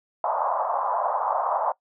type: band-pass noise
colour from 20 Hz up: white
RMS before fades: -25 dBFS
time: 0.24-1.72 s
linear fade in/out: 2 ms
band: 600 to 1100 Hz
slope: 48 dB/octave
effects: noise-tail reverb RT60 0.1 s tail -20 dB re dry